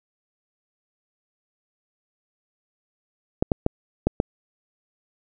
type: clicks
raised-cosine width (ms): 2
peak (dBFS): -5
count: 5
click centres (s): 3.425 / 3.518 / 3.664 / 4.07 / 4.201
effects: none